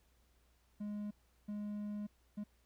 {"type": "tone bursts at uneven times", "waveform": "triangle", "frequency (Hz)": 207.7, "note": "G#3", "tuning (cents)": 0, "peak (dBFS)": -37, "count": 3, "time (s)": [[0.8, 1.11], [1.48, 2.07], [2.37, 2.44]], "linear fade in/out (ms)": 10, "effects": ["added 60 Hz sine -70 dBFS peak until 2.65 s", "pink hiss -75 dBFS RMS until 2.65 s"]}